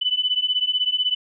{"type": "beating tone pair", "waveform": "sine", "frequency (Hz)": [2988, 3004], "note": ["F#7", "F#7"], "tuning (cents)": [16, 26], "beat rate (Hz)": 16, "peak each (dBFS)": -22, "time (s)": [0.01, 1.15], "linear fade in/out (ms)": 10, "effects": []}